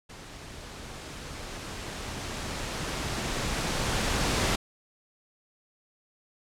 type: noise with level ramp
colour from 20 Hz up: pink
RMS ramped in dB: -45 to -25 dBFS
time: 0.09-4.56 s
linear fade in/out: 10 ms
effects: low-pass 8000 Hz 12 dB/octave